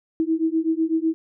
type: beating tone pair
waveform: sine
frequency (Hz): 319.2 / 327.2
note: D#4 / E4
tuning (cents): +44 / -13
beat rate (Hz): 8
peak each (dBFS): -22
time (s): 0.2-1.14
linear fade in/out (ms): 0
effects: none